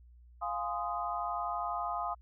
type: chord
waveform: sine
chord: F minor seventh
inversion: none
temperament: equal with one note detuned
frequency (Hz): 698.5 / 830.6 / 1036.3 / 1244.5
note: F5 / Ab5 / C6 / Eb6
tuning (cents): 0 / 0 / -17 / 0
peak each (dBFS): -37 / -39 / -39 / -37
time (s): 0.41-2.15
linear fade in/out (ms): 20
effects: added 60 Hz sine -54 dBFS peak until 2.21 s